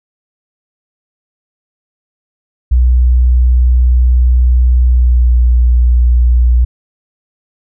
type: tone with pitch glide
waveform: sine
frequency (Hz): 61.74 to 60.43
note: B1 to B1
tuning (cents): 0 to -37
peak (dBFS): -5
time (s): 2.71-6.65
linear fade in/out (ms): 10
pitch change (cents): -37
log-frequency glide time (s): 4.86-5.36
effects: none